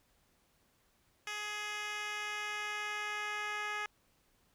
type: tone with band-pass filter sweep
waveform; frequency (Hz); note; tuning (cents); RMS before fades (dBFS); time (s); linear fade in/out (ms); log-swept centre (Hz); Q
10% pulse; 418.9; G#4; +15; -39; 1.27-3.86; 2; 3400 to 1800; 0.84
effects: pink hiss -72 dBFS RMS until 4.54 s